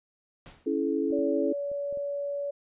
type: noise with exponential decay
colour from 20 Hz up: pink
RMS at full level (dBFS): -45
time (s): 0.46-0.81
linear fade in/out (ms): 0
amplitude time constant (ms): 75
type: chord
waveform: sine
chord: A major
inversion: first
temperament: equal with one note detuned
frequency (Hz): 277.2 / 329.6 / 429.2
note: C#4 / E4 / A4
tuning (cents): 0 / 0 / -43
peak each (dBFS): -29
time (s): 0.66-1.53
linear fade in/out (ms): 10
type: clicks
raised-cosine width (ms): 2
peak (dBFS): -36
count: 5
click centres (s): 1.106 / 1.19 / 1.716 / 1.926 / 1.973
type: tone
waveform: sine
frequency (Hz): 569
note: C#5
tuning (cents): +45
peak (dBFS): -29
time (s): 1.12-2.51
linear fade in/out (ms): 10
effects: resampled to 8000 Hz